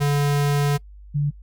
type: tone pair in turn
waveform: square / sine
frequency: 143.9 / 145.15 Hz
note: D3 / D3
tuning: -35 / -20 cents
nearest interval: unison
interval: 15 cents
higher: second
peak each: -18 dBFS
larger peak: neither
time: 0-0.78 / 1.14-1.31 s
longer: first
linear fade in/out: 20 ms
effects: noise-tail reverb RT60 0.1 s tail -24 dB re dry + added 50 Hz sine -40 dBFS peak until 1.42 s